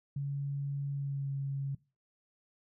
sine tone with pitch glide, 140.6 to 138.03 Hz, C#3 to C#3, +25 to -7 cents, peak -32 dBFS, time 0.16-1.75 s, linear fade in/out 5 ms, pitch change -32 cents, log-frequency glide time 0.93-1.31 s, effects noise-tail reverb RT60 0.3 s tail -21 dB re dry

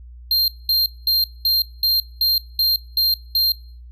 square tone bursts, 4186 Hz, C8, in tune, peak -15 dBFS, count 9, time 0.31-3.52 s, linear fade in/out 2 ms, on 170 ms, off 210 ms, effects noise-tail reverb RT60 0.5 s tail -23 dB re dry + added 60 Hz sine -37 dBFS peak until 3.91 s

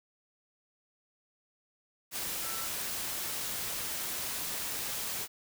sine tone in noise, 1334 Hz, E6, 20 cents sharp, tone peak -44 dBFS, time 2.41-2.69 s, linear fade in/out 50 ms, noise white, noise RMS -36 dBFS, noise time 2.11-5.28 s, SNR -11 dB, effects none

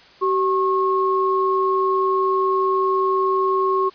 sine tone pair together, 382 / 1086 Hz, G4 / C#6, -45 / -36 cents, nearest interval octave + tritone, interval 1809 cents, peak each -19 dBFS, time 0.21-3.9 s, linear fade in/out 20 ms, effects white hiss -48 dBFS RMS until 3.94 s + resampled to 11025 Hz

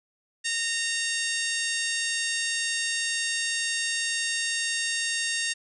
harmonic tone with a mistuned harmonic, 922 Hz, A#5, 19 cents flat, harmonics 2 / 3 / 4 / 5 / 6 / 7 / 8 / 9 / 10, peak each -31 / -33 / -34 / -35 / -36 / -36 / -37 / -38 / -38 dBFS, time 0.44-5.54 s, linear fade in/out 20 ms, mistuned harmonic 8, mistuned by +35 cents, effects none

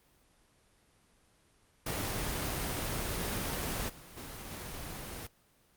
pink noise with level steps, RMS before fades -35 / -51 / -44 / -42 dBFS, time 1.86-5.27 s, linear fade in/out 5 ms, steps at 3.88 / 4.16 / 4.49 s, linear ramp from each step 20 ms, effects pink hiss -67 dBFS RMS until 5.76 s + Opus 24 kbps

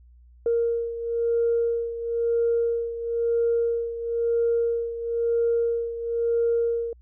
sine beating tone pair, 466.2 / 467.2 Hz, A#4 / A#4, 0 / +4 cents, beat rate 1 Hz, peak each -22 / -27 dBFS, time 0.46-6.93 s, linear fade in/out 2 ms, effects tanh soft clip ceiling -14 dBFS + added 60 Hz sine -49 dBFS peak until 7.01 s

